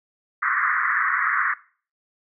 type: band-pass noise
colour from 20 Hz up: pink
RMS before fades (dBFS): -22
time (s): 0.42-1.54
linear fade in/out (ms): 10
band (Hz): 1100 to 2000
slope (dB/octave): 96
effects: noise-tail reverb RT60 0.4 s tail -18 dB re dry